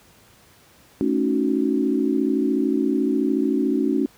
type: chord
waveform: sine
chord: D# half-diminished seventh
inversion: second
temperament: equal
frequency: 220 / 277.2 / 311.1 / 370 Hz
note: A3 / C#4 / D#4 / F#4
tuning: 0 / 0 / 0 / 0 cents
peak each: -25 / -21 / -25 / -25 dBFS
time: 1.01-4.06 s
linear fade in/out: 0 ms
effects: pink hiss -53 dBFS RMS until 4.17 s + high-pass 60 Hz 12 dB/octave